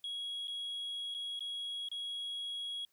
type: tone with dropouts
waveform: sine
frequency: 3318 Hz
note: G#7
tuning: 2 cents flat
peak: -35 dBFS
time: 0.04-2.85 s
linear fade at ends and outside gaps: 2 ms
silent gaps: 0.473-0.48 / 1.142-1.147 / 1.393-1.406 / 1.887-1.915 s
effects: tanh soft clip ceiling -36 dBFS + white hiss -75 dBFS RMS until 2.92 s